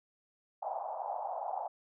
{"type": "band-pass noise", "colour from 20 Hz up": "white", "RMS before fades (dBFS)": -38, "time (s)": [0.62, 1.68], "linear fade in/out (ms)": 10, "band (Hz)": [660, 860], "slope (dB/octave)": 48, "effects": []}